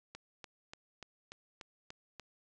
click train, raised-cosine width 0.2 ms, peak -29 dBFS, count 8, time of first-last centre 0.15-2.197 s, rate 3.42 Hz, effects resampled to 22050 Hz

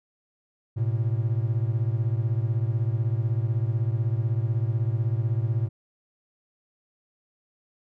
triangle beating tone pair, 109.7 / 125.7 Hz, A2 / B2, -5 / +31 cents, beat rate 16 Hz, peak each -22 / -25 dBFS, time 0.76-5.69 s, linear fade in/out 20 ms, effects none

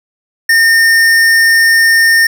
sine tone with tanh clipping, 1821 Hz, A#6, 41 cents flat, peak -7 dBFS, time 0.49-2.27 s, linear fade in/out 5 ms, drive 18 dB, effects none

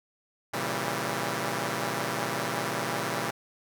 5% pulse chord, A# diminished seventh, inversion none, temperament equal with one note detuned, 116.54 / 136.45 / 164.81 / 196 Hz, A#2 / C#3 / E3 / G3, 0 / -27 / 0 / 0 cents, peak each -23 dBFS, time 0.53-3.31 s, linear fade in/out 10 ms, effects none

